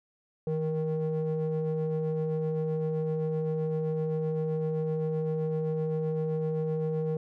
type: ring-modulated tone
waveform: triangle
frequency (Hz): 155.56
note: D#3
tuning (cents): 0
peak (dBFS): -22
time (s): 0.47-7.17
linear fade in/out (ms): 2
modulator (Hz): 315
effects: none